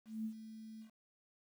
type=tone with ADSR envelope; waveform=sine; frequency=220 Hz; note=A3; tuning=in tune; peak=-36 dBFS; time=0.05-0.91 s; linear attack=200 ms; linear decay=81 ms; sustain=-12 dB; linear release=100 ms; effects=11-bit